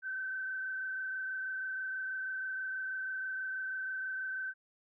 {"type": "tone with frequency modulation", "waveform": "sine", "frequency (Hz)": 1537, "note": "G6", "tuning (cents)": -35, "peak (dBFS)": -35, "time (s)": [0.02, 4.54], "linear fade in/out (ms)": 50, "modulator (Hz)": 26.2, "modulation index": 0.92, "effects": []}